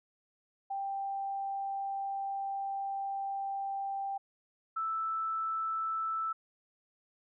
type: tone pair in turn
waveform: sine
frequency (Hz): 787 / 1318.6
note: G5 / E6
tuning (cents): +7 / 0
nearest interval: major sixth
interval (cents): 893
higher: second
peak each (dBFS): -33 / -31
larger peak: second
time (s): 0.7-4.18 / 4.76-6.33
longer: first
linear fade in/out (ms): 10
effects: none